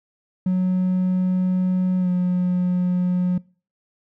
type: tone with pitch glide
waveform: triangle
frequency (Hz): 184 to 180.11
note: F#3 to F#3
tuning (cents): -9 to -46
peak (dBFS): -14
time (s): 0.46-3.38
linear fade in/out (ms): 5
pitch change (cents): -37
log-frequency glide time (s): 1.99-2.09
effects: noise-tail reverb RT60 0.4 s tail -25 dB re dry + tanh soft clip ceiling -12 dBFS